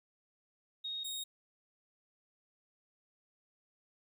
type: tone pair in turn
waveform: sine / sawtooth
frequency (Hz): 3737 / 3737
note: A#7 / A#7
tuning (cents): +4 / +4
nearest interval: unison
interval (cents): 0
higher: neither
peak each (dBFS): -37 / -35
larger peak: second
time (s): 0.84-1.04 / 1.04-1.24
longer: neither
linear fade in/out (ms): 10
effects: 12-bit